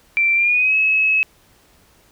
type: tone with pitch glide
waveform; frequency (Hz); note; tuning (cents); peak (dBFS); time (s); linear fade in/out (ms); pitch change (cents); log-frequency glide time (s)
sine; 2349 to 2576; D7 to E7; 0 to -41; -13; 0.17-1.23; 0; +159; 0.35-0.75
effects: pink hiss -54 dBFS RMS until 2.11 s